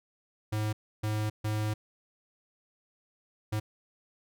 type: tone bursts at uneven times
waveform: square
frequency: 107.1 Hz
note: A2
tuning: 46 cents flat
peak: -29 dBFS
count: 4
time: 0.52-0.73 / 1.03-1.3 / 1.44-1.74 / 3.52-3.6 s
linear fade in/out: 10 ms
effects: none